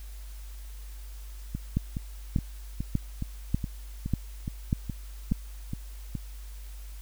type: two click trains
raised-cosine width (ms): 5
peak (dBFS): -12 / -19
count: 7 / 12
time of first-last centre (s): 1.77-5.32 / 1.55-6.153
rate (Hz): 1.69 / 2.39
effects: added 50 Hz sine -39 dBFS peak until 7.01 s + white hiss -54 dBFS RMS until 7.01 s